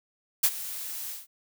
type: noise with ADSR envelope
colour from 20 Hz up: blue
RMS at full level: -19 dBFS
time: 0.43-1.27 s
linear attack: 11 ms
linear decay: 56 ms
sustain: -17 dB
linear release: 170 ms
effects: none